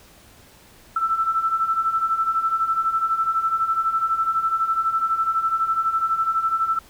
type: beating tone pair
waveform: sine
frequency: 1318.5 / 1330.5 Hz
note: E6 / E6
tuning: 0 / +16 cents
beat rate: 12 Hz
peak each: -25 / -20 dBFS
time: 0.96-6.79 s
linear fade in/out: 5 ms
effects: pink hiss -50 dBFS RMS until 6.89 s